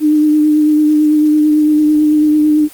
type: tone with vibrato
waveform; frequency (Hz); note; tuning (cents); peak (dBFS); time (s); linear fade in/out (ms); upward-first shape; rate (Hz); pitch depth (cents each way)
sine; 303.2; D#4; -45; -7; 0-2.69; 50; triangle; 9; 22
effects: white hiss -38 dBFS RMS until 2.73 s + Opus 24 kbps